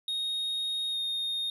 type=tone with pitch glide; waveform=triangle; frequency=3729 to 3693 Hz; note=A#7 to A#7; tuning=0 to -17 cents; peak=-28 dBFS; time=0.08-1.5 s; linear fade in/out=2 ms; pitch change=-17 cents; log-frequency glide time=0.91-0.96 s; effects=none